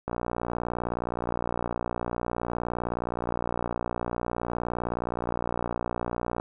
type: click train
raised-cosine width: 1 ms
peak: -15 dBFS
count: 377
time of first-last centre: 0.08-6.399 s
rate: 59.5 Hz
effects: none